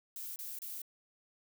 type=noise bursts; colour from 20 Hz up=violet; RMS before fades=-43 dBFS; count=3; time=0.16-0.818 s; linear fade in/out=2 ms; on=200 ms; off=29 ms; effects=none